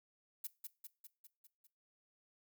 violet noise with echo, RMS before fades -42 dBFS, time 0.44-0.47 s, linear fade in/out 5 ms, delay 200 ms, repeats 6, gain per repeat -4 dB, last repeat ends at 1.67 s, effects noise-tail reverb RT60 0.3 s tail -20 dB re dry

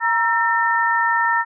sine tone cluster, 937 / 1336 / 1813 Hz, A#5 / E6 / A#6, +9 / +23 / -49 cents, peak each -19 / -22 / -19 dBFS, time 0-1.45 s, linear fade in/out 50 ms, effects none

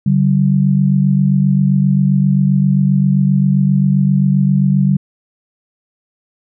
sine tone pair together, 143.03 / 190.6 Hz, D3 / G3, -45 / -48 cents, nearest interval perfect fourth, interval 497 cents, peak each -12 dBFS, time 0.06-4.97 s, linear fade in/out 5 ms, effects none

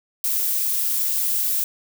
violet noise, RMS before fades -22 dBFS, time 0.24-1.64 s, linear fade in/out 2 ms, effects none

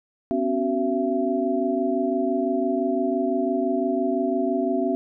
sine tone cluster, 252.9 / 278.8 / 376 / 672 Hz, B3 / C#4 / F#4 / E5, +41 / +10 / +28 / +33 cents, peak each -26 dBFS, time 0.31-4.95 s, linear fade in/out 0 ms, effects none

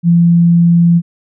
sine tone, 170.6 Hz, F3, 40 cents flat, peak -5 dBFS, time 0.03-1.02 s, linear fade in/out 50 ms, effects none

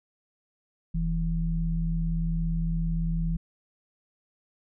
sine tone pair together, 41.2 / 164.81 Hz, E1 / E3, 0 / 0 cents, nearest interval 2 octaves, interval 2400 cents, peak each -27 dBFS, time 0.94-3.37 s, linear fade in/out 10 ms, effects none

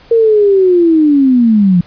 sine linear sweep, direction down, 466.2 to 170 Hz, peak -5 dBFS, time 0.11-1.81 s, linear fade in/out 5 ms, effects pink hiss -42 dBFS RMS until 1.86 s + resampled to 11025 Hz

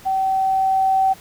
sine tone with level ramp, 767 Hz, G5, 38 cents flat, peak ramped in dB -17 to -13 dBFS, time 0.05-1.14 s, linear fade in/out 20 ms, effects pink hiss -44 dBFS RMS until 1.2 s

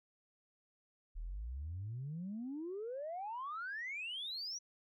sine exponential sweep, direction up, 36.71 to 5920 Hz, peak -39 dBFS, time 1.15-4.59 s, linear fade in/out 20 ms, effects tanh soft clip ceiling -36 dBFS

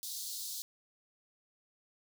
pink high-pass noise, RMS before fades -41 dBFS, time 0.03-0.62 s, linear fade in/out 0 ms, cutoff 3800 Hz, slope 48 dB/octave, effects none

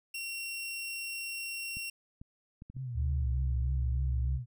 sawtooth tone, 2736 Hz, F7, 36 cents flat, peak -33 dBFS, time 0.14-1.9 s, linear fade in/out 5 ms
clicks, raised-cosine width 5 ms, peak -34 dBFS, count 5, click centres 1.77 / 2.215 / 2.621 / 2.7 / 2.767 s
sine tone with vibrato, 123.47 Hz, B2, in tune, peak -35 dBFS, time 2.74-4.46 s, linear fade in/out 50 ms, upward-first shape triangle, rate 3.3 Hz, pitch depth 140 cents each way
sine tone with pitch glide, 73.42 to 66.55 Hz, D2 to C2, 0 to +30 cents, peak -28 dBFS, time 2.94-4.4 s, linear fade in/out 50 ms, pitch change -170 cents, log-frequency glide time 3.22-3.27 s
effects none

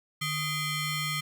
20% pulse ring-modulated tone, 1100 Hz, C#6, 14 cents flat, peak -21 dBFS, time 0.21-1.21 s, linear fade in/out 10 ms, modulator 949 Hz, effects none

